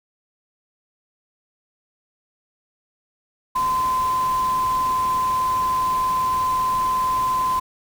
sine tone in noise, 1027 Hz, C6, 33 cents flat, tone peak -18 dBFS, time 3.55-7.6 s, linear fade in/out 10 ms, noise pink, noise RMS -35 dBFS, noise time 3.55-7.6 s, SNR +14 dB, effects none

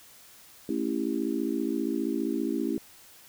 sine chord, A dominant seventh, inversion none, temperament just, 220 / 275 / 330 / 396 Hz, A3 / C#4 / E4 / G4, 0 / -14 / +2 / +18 cents, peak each -33 / -30 / -31 / -35 dBFS, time 0.69-2.78 s, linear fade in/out 2 ms, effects white hiss -53 dBFS RMS until 3.28 s

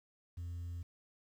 sine tone, 86.2 Hz, F2, 22 cents flat, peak -37 dBFS, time 0.37-0.83 s, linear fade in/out 10 ms, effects tanh soft clip ceiling -39 dBFS + 11-bit

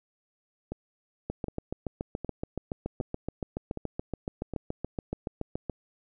two click trains, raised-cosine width 2 ms, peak -21 / -18 dBFS, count 6 / 32, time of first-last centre 0.72-4.537 / 1.3-5.697 s, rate 1.31 / 7.05 Hz, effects none

